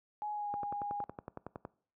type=tone with pitch glide; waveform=sine; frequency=839 to 818.9 Hz; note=G#5 to G#5; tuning=+17 to -25 cents; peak=-35 dBFS; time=0.22-1.04 s; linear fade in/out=0 ms; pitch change=-42 cents; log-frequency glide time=0.32-0.52 s
type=click train; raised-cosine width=1 ms; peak=-27 dBFS; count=13; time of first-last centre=0.54-1.651 s; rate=10.8 Hz
effects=noise-tail reverb RT60 0.5 s tail -22 dB re dry + high-pass 80 Hz 12 dB/octave